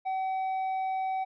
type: tone with tanh clipping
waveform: sine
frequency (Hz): 760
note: F#5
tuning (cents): +46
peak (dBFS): -29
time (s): 0.05-1.25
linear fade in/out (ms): 20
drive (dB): 5
effects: none